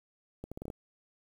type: accelerating click train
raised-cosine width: 2 ms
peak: -27 dBFS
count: 7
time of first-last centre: 0.44-0.702 s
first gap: 76 ms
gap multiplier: 0.77
effects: 9-bit